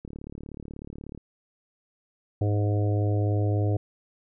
click train, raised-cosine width 3 ms, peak -26 dBFS, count 42, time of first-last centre 0.05-1.176 s, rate 36.4 Hz
harmonic tone, 103.5 Hz, G#2, 5 cents flat, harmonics 1 / 3 / 4 / 5 / 6 / 7, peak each -22 / -32 / -34 / -36 / -38 / -39 dBFS, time 2.41-3.77 s, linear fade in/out 5 ms
effects none

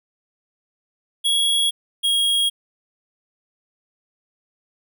square tone pair in turn, 3327 / 3281 Hz, G#7 / G#7, +2 / -22 cents, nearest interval unison, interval 24 cents, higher first, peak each -17 dBFS, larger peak neither, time 1.24-1.71 / 2.03-2.5 s, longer neither, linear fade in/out 20 ms, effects none

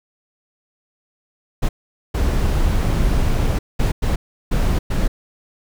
brown noise bursts at uneven times, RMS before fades -17 dBFS, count 6, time 1.62-1.69 / 2.14-3.59 / 3.79-3.92 / 4.02-4.16 / 4.51-4.79 / 4.9-5.08 s, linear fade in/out 10 ms, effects none

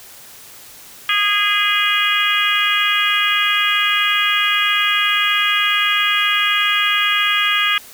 harmonic tone, 411.6 Hz, G#4, 16 cents flat, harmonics 3 / 4 / 5 / 6 / 7 / 8, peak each -21 / -21 / -21 / -21 / -21 / -21 dBFS, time 1.09-7.78 s, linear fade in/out 2 ms, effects white hiss -40 dBFS RMS until 7.93 s

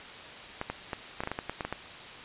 clicks, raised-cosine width 0.5 ms, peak -17 dBFS, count 12, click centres 0.614 / 0.7 / 0.932 / 1.205 / 1.236 / 1.274 / 1.316 / 1.389 / 1.496 / 1.608 / 1.65 / 1.726 s, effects white hiss -44 dBFS RMS until 2.24 s + resampled to 8000 Hz

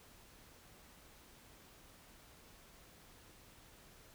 silence, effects pink hiss -61 dBFS RMS until 4.14 s

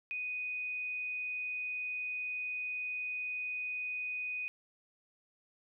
sine tone, 2489 Hz, D#7, in tune, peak -35 dBFS, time 0.11-4.48 s, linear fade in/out 0 ms, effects none

